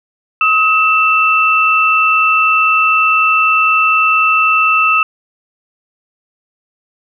sine tone pair together, 1273.5 / 2669 Hz, D#6 / E7, +40 / +21 cents, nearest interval octave + minor second, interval 1281 cents, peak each -11 dBFS, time 0.41-5.03 s, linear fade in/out 2 ms, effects none

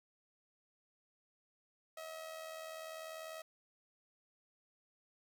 sawtooth tone with amplitude modulation, 640 Hz, D#5, 49 cents sharp, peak -39 dBFS, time 1.97-3.42 s, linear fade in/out 5 ms, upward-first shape sine, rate 80.2 Hz, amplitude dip 55%, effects 11-bit

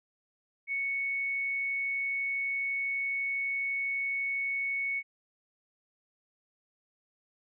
sine tone, 2217 Hz, C#7, in tune, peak -29 dBFS, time 0.67-5.03 s, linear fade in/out 50 ms, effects none

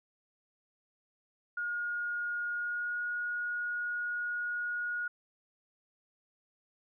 sine tone with pitch glide, 1431 to 1444.3 Hz, F6 to F#6, +42 to -42 cents, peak -32 dBFS, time 1.57-5.08 s, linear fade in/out 5 ms, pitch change +16 cents, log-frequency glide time 2.53-3 s, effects none

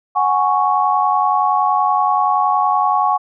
sine chord, F# suspended second, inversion none, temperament equal, 740 / 830.6 / 1108.7 Hz, F#5 / G#5 / C#6, 0 / 0 / 0 cents, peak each -18 / -17 / -16 dBFS, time 0.15-3.18 s, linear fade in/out 20 ms, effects none

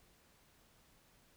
silence, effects pink hiss -68 dBFS RMS until 1.36 s

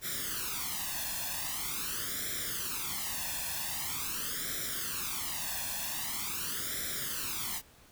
white noise with flanger, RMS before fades -36 dBFS, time 0.01-7.62 s, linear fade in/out 50 ms, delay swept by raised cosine 0.54 to 1.17 ms, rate 0.44 Hz, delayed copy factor +0.9, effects pink hiss -59 dBFS RMS until 7.91 s

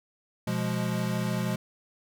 square chord, F diminished, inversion second, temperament equal, 123.47 / 174.61 / 207.7 Hz, Cb3 / F3 / Ab3, 0 / 0 / 0 cents, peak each -32 dBFS, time 0.47-1.56 s, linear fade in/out 5 ms, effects none

